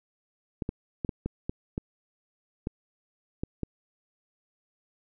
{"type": "clicks", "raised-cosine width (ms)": 3, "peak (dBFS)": -17, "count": 10, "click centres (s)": [0.622, 0.691, 1.048, 1.092, 1.26, 1.495, 1.779, 2.671, 3.435, 3.633], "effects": []}